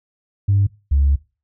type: tone pair in turn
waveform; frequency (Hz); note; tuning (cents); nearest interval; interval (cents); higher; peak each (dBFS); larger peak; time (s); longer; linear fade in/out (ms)
sine; 99.8 / 69.96; G2 / C#2; +32 / +17; tritone; 615; first; -11; neither; 0.48-0.67 / 0.91-1.16; second; 10
effects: noise-tail reverb RT60 0.3 s tail -21 dB re dry + tanh soft clip ceiling -8 dBFS